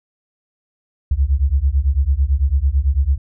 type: beating tone pair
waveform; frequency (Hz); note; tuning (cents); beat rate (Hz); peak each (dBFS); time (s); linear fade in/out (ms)
sine; 64.6 / 73.6; C2 / D2; -21 / +4; 9; -16; 1.11-3.18; 5
effects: none